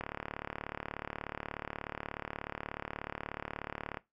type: click train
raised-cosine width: 0.5 ms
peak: -22 dBFS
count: 146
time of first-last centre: 0.01-3.972 s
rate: 36.6 Hz
effects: noise-tail reverb RT60 0.2 s tail -19 dB re dry